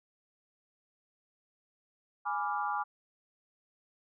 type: chord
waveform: sine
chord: G# diminished seventh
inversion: none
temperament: equal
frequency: 830.6 / 987.8 / 1174.7 / 1396.9 Hz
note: G#5 / B5 / D6 / F6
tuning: 0 / 0 / 0 / 0 cents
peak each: -34 / -38 / -35 / -39 dBFS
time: 2.25-2.84 s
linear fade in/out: 20 ms
effects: none